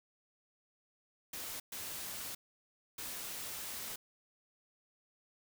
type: noise bursts at uneven times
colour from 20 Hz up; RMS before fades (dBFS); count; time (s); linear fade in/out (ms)
white; -43; 3; 1.33-1.6 / 1.72-2.35 / 2.98-3.96; 5
effects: none